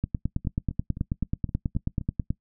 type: two click trains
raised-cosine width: 5 ms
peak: -13 / -23 dBFS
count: 22 / 7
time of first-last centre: 0.04-2.305 / 0.45-2.013 s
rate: 9.27 / 3.84 Hz
effects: noise-tail reverb RT60 0.1 s tail -21 dB re dry